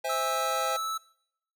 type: chord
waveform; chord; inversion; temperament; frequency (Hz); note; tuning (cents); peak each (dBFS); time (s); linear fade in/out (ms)
square; C augmented; none; just; 523.3 / 654.1 / 817.6; C5 / E5 / G#5; 0 / -14 / -27; -34; 0.04-0.77; 10
type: tone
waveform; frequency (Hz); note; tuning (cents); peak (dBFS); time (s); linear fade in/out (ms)
square; 1310; E6; -11; -30; 0.09-0.98; 10
effects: noise-tail reverb RT60 0.7 s tail -21 dB re dry